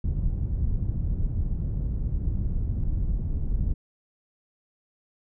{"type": "low-pass noise", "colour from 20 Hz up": "pink", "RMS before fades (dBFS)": -26, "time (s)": [0.04, 3.74], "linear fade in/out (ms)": 5, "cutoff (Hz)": 110, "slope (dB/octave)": 12, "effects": []}